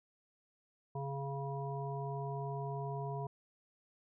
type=harmonic tone; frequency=138.59 Hz; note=C#3; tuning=in tune; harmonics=1 / 3 / 5 / 7; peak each=-39 / -44 / -45 / -45 dBFS; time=0.95-3.27 s; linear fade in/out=5 ms; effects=none